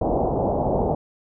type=low-pass noise; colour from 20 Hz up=white; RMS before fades=-22 dBFS; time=0.01-0.95 s; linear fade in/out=5 ms; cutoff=820 Hz; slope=48 dB/octave; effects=none